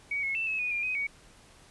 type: tone with pitch steps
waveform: sine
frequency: 2257 / 2180 / 2665 / 2584 / 2473 / 2399 / 2512 / 2245 Hz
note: C#7 / C#7 / E7 / E7 / D#7 / D7 / D#7 / C#7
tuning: +31 / -29 / +18 / -35 / -11 / +36 / +16 / +21 cents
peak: -28 dBFS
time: 0.11-1.07 s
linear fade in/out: 5 ms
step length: 120 ms
effects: pink hiss -56 dBFS RMS until 1.7 s + resampled to 24000 Hz